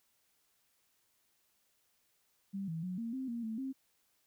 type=tone with pitch steps; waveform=sine; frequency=196.2 / 162.8 / 182.5 / 230.2 / 262.5 / 234.7 / 221.7 / 266.2 Hz; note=G3 / E3 / F#3 / A#3 / C4 / A#3 / A3 / C4; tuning=+2 / -21 / -24 / -22 / +6 / +12 / +13 / +30 cents; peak=-36 dBFS; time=2.53-3.73 s; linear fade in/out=20 ms; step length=150 ms; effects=white hiss -75 dBFS RMS until 4.26 s